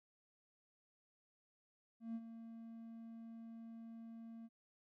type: tone with ADSR envelope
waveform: triangle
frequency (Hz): 227.9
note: A#3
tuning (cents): -39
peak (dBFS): -37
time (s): 2-4.49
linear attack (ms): 150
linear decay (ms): 47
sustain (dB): -11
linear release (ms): 39
effects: tanh soft clip ceiling -34 dBFS